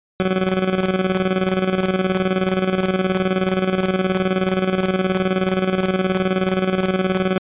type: tone with tremolo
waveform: 20% pulse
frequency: 187 Hz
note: F#3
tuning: 19 cents sharp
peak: -10 dBFS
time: 0.2-7.38 s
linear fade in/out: 0 ms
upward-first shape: square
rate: 19 Hz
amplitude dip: 60%
effects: resampled to 8000 Hz